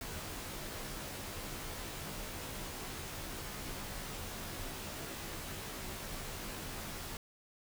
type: noise with comb filter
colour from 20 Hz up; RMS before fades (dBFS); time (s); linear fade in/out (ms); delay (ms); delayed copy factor
pink; -43; 0.01-7.17; 2; 17; -0.7
effects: none